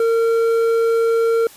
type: tone with hard clipping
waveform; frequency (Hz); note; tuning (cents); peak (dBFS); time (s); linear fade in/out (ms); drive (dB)
sine; 457.6; A#4; -32; -15; 0-1.47; 2; 6
effects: white hiss -43 dBFS RMS until 1.56 s + resampled to 32000 Hz